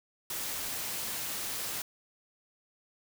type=noise; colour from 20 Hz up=white; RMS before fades=-36 dBFS; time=0.3-1.82 s; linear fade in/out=2 ms; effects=none